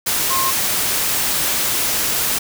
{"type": "tone in noise", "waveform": "sine", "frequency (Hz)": 1066, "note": "C6", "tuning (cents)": 32, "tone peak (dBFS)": -19, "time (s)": [0.3, 0.51], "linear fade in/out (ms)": 10, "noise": "white", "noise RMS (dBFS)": -19, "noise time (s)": [0.06, 2.39], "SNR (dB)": -3, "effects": []}